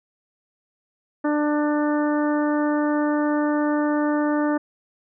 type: harmonic tone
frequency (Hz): 297.2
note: D4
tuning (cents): +21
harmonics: 1 / 2 / 3 / 4 / 5 / 6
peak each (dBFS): -20 / -26 / -30 / -32 / -34 / -36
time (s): 1.24-4.58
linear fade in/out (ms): 10
effects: none